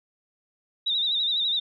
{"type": "tone with vibrato", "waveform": "sine", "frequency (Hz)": 3744, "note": "A#7", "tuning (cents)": 7, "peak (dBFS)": -22, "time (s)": [0.86, 1.6], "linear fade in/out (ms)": 10, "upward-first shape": "sine", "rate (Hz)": 12, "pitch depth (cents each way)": 80, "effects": []}